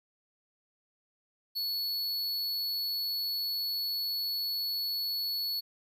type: tone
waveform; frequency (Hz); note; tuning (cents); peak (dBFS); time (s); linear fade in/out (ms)
square; 4406; C#8; -11; -31; 1.55-5.61; 20
effects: 12-bit